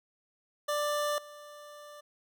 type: tone with level steps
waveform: 25% pulse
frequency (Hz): 590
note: D5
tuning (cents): +8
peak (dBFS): -25 / -43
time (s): 0.68-2.01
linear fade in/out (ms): 10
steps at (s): 1.18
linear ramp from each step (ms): 2
effects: none